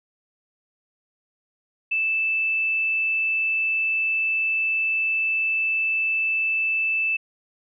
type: tone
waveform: sine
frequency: 2637 Hz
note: E7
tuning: in tune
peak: -20 dBFS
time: 1.91-7.17 s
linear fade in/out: 10 ms
effects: none